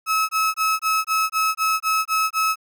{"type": "tone bursts", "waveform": "35% pulse", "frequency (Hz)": 1292, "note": "E6", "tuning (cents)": -35, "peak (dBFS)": -16, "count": 10, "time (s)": [0.06, 2.558], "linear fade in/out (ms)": 50, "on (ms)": 230, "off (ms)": 22, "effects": []}